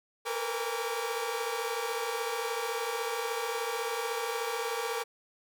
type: tone cluster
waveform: sawtooth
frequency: 449.4 / 465.7 / 499.3 / 810 / 1148 Hz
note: A4 / A#4 / B4 / G#5 / D6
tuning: +37 / -2 / +19 / -43 / -40 cents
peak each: -36 / -31 / -36 / -35 / -35 dBFS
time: 0.25-5.04 s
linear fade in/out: 20 ms
effects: none